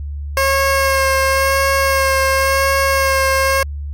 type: tone with vibrato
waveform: 15% pulse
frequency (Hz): 540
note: C#5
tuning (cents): -45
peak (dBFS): -6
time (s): 0.37-3.63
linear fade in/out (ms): 2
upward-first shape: sine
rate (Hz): 0.94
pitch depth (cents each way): 17
effects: added 72 Hz sine -22 dBFS peak until 3.93 s + MP3 64 kbps